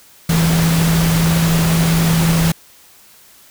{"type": "tone in noise", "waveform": "sine", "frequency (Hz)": 164.81, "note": "E3", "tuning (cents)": 0, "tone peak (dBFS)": -12, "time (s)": [0.29, 2.52], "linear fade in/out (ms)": 5, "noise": "pink", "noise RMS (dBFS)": -20, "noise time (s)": [0.29, 2.52], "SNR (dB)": 5, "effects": ["white hiss -46 dBFS RMS until 3.5 s"]}